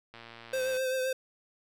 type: click train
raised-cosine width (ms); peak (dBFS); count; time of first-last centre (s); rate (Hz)
0.3; -31; 74; 0.14-0.769; 116
type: tone with vibrato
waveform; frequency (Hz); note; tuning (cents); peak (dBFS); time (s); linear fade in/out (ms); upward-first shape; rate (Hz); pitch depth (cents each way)
square; 519; C5; -14; -29; 0.53-1.13; 5; triangle; 7.7; 32
effects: none